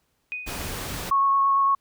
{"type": "tone with exponential decay", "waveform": "sine", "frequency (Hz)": 2489, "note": "D#7", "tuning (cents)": 0, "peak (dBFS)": -26, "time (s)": [0.32, 0.83], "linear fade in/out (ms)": 0, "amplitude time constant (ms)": 110}
{"type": "noise", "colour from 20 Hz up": "pink", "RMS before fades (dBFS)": -32, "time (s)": [0.46, 1.11], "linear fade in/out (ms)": 20}
{"type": "tone with vibrato", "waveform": "sine", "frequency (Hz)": 1100, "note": "C#6", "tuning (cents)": -14, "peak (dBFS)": -17, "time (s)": [1.11, 1.75], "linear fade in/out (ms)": 5, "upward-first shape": "triangle", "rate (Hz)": 8.9, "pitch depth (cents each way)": 11}
{"effects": ["pink hiss -71 dBFS RMS until 1.8 s"]}